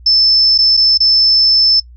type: tone with dropouts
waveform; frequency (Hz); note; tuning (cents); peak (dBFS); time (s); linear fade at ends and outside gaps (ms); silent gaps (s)
sine; 5274; E8; 0; -7; 0.06-1.8; 5; 0.579-0.586 / 0.769-0.773 / 0.976-1.003
effects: noise-tail reverb RT60 0.1 s tail -22 dB re dry + added 60 Hz sine -35 dBFS peak until 1.96 s